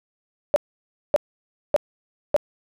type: tone bursts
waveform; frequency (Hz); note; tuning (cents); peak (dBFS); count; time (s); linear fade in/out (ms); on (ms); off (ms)
sine; 587.3; D5; 0; -12; 4; 0.54-2.364; 0; 21; 580
effects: none